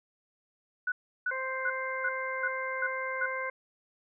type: tone bursts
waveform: sine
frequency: 1480 Hz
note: F#6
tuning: in tune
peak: -27 dBFS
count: 7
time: 0.87-3.26 s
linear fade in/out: 5 ms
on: 50 ms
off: 340 ms
type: harmonic tone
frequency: 523.3 Hz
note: C5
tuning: in tune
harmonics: 1 / 2 / 3 / 4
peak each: -37 / -37 / -37 / -37 dBFS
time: 1.31-3.5 s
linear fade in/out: 5 ms
effects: none